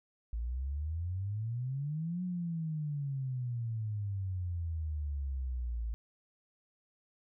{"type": "exponential two-way sweep", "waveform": "sine", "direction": "up then down", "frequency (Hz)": [55, 183.4, 55], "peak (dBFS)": -33, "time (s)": [0.33, 5.94], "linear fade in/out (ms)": 0, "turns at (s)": 2.23, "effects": []}